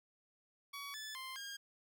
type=tone with pitch steps; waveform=15% pulse; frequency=1129 / 1737 / 1047 / 1617 Hz; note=C#6 / A6 / C6 / G#6; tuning=+31 / -23 / +1 / -47 cents; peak=-38 dBFS; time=0.73-1.57 s; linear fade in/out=10 ms; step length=210 ms; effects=none